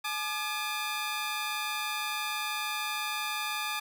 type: tone pair together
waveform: 15% pulse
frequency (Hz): 851 / 1203.5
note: G#5 / D6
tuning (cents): +42 / +42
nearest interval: tritone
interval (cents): 600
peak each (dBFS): -29 / -27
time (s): 0.04-3.8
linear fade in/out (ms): 10
effects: none